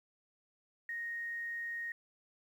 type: tone with quantisation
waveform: sine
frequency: 1864.7 Hz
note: A#6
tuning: in tune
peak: -37 dBFS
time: 0.89-1.92 s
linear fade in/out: 2 ms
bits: 11
effects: none